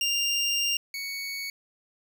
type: tone pair in turn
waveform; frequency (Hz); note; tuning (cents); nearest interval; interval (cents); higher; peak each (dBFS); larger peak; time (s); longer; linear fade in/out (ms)
25% pulse; 2794 / 2227; F7 / C#7; 0 / +7; major third; 393; first; -20 / -28; first; 0.01-0.77 / 0.94-1.5; first; 2
effects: none